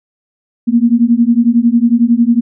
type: beating tone pair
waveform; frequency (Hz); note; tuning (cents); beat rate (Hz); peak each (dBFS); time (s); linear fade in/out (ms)
sine; 230 / 241; A#3 / B3; -23 / -42; 11; -10; 0.67-2.41; 20
effects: none